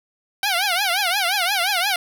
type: tone with vibrato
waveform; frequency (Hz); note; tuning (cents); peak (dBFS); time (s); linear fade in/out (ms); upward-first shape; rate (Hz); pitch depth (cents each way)
10% pulse; 756; F#5; +37; -10; 0.43-1.96; 2; triangle; 5.7; 210
effects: none